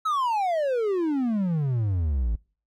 triangle exponential sweep, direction down, 1318 to 51.91 Hz, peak -20 dBFS, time 0.05-2.36 s, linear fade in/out 10 ms, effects noise-tail reverb RT60 0.4 s tail -26 dB re dry

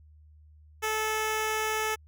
10% pulse tone, 434.8 Hz, A4, 21 cents flat, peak -19 dBFS, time 0.82-1.96 s, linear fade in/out 20 ms, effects added 76 Hz sine -52 dBFS peak until 2.07 s

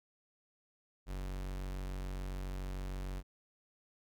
45% pulse tone, 46.89 Hz, F#1, 24 cents sharp, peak -38 dBFS, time 1.06-3.23 s, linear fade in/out 50 ms, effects none

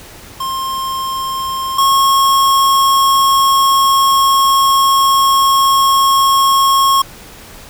square tone pair in turn, 1062 / 1088.7 Hz, C6 / C#6, +25 / -32 cents, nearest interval unison, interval 43 cents, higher second, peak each -18 / -9 dBFS, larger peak second, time 0.4-1.78 / 1.78-7.02 s, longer second, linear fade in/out 5 ms, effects pink hiss -36 dBFS RMS until 7.69 s

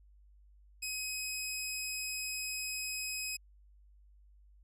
15% pulse tone, 2532 Hz, D#7, 30 cents sharp, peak -29 dBFS, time 0.82-3.37 s, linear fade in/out 10 ms, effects added 50 Hz sine -58 dBFS peak until 4.63 s

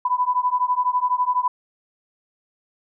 sine beating tone pair, 990 / 1002 Hz, B5 / B5, +4 / +25 cents, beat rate 12 Hz, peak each -21 dBFS, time 0.05-1.48 s, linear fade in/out 5 ms, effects none

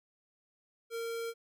square tone, 460.8 Hz, A#4, 20 cents flat, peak -36 dBFS, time 0.9-1.34 s, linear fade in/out 50 ms, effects none

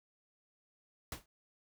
pink noise with exponential decay, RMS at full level -38 dBFS, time 1.12-1.26 s, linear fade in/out 2 ms, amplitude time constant 30 ms, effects none

